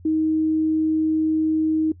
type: tone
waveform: sine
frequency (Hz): 314.6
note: D#4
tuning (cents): +19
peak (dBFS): -17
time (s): 0.05-1.92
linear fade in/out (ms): 5
effects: noise-tail reverb RT60 0.1 s tail -20 dB re dry + added 88 Hz sine -43 dBFS peak until 2 s